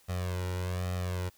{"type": "tone with flanger", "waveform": "sawtooth", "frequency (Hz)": 90.7, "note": "F#2", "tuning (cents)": -34, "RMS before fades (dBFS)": -33, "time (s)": [0.08, 1.3], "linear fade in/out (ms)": 20, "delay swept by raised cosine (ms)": [1.6, 2.11], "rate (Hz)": 1.2, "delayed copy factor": 0.9, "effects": ["white hiss -63 dBFS RMS until 1.37 s"]}